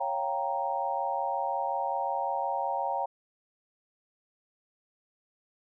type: chord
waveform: sine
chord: G half-diminished seventh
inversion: second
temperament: equal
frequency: 554.4 / 698.5 / 784 / 932.3 Hz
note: Db5 / F5 / G5 / Bb5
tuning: 0 / 0 / 0 / 0 cents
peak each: -35 / -35 / -32 / -32 dBFS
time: 0-3.06 s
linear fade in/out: 10 ms
effects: none